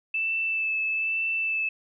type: tone with vibrato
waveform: sine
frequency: 2637 Hz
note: E7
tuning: in tune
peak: -24 dBFS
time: 0.14-1.69 s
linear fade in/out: 5 ms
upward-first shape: sine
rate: 1.1 Hz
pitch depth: 17 cents each way
effects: none